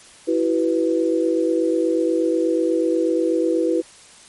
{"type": "chord", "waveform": "sine", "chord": "E suspended second", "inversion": "none", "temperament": "equal with one note detuned", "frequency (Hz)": [329.6, 377.8, 493.9], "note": ["E4", "F#4", "B4"], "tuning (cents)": [0, 36, 0], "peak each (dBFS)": [-19, -23, -21], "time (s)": [0.27, 3.82], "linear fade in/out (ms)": 20, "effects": ["white hiss -46 dBFS RMS until 4.28 s", "MP3 48 kbps"]}